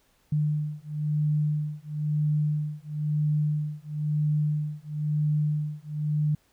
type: beating tone pair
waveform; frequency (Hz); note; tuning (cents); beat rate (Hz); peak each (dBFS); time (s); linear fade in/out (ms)
sine; 150 / 151; D3 / D3; +37 / +48; 1; -27; 0.32-6.35; 5
effects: pink hiss -66 dBFS RMS until 6.52 s